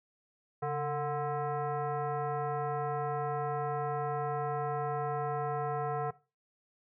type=tone with frequency modulation; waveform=sine; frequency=140 Hz; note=C#3; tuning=18 cents sharp; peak=-30 dBFS; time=0.62-6.11 s; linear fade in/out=10 ms; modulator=590 Hz; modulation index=1.6; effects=noise-tail reverb RT60 0.3 s tail -18 dB re dry